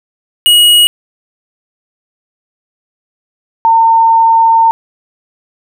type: tone pair in turn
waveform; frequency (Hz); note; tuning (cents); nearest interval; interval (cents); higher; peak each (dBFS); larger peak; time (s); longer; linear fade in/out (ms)
square / sine; 2900 / 907.7; F#7 / A#5; -35 / -46; octave + minor sixth; 2011; first; -4; neither; 0.46-0.87 / 3.65-4.71; second; 0
effects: none